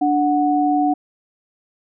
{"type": "tone pair together", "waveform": "sine", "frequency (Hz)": [293.7, 737.5], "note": ["D4", "F#5"], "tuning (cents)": [0, -6], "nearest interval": "octave + major third", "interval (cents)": 1594, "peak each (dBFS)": -17, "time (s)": [0.01, 0.94], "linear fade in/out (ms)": 10, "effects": []}